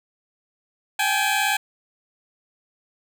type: tone pair together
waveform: 15% pulse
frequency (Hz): 784 / 842.5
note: G5 / G#5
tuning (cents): 0 / +25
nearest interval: minor second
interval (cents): 125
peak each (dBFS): -16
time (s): 0.99-1.57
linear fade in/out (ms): 5
effects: none